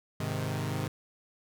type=chord; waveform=sawtooth; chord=Ab major; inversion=none; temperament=equal with one note detuned; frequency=103.83 / 130.36 / 155.56 Hz; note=Ab2 / C3 / Eb3; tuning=0 / -6 / 0 cents; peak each=-31 dBFS; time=0.2-0.88 s; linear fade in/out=5 ms; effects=none